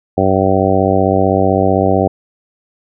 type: harmonic tone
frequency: 95.7 Hz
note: G2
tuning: 41 cents flat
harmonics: 1 / 2 / 3 / 4 / 5 / 6 / 7 / 8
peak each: -18 / -18 / -18 / -18 / -18 / -18 / -18 / -18 dBFS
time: 0.17-2.08 s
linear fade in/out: 10 ms
effects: none